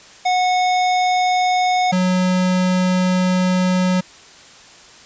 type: tone pair in turn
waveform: square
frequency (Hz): 732 / 183.44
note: F#5 / F#3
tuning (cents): -19 / -15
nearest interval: 2 octaves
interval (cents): 2396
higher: first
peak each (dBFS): -15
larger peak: neither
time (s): 0.25-1.92 / 1.92-4.01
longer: second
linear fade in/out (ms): 10
effects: white hiss -43 dBFS RMS until 5.05 s + resampled to 16000 Hz